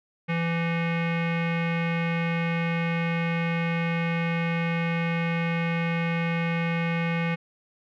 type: tone with low-pass filter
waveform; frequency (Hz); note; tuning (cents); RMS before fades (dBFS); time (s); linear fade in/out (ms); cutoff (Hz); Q
square; 167.5; E3; +28; -26; 0.28-7.36; 20; 2300; 4.5
effects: none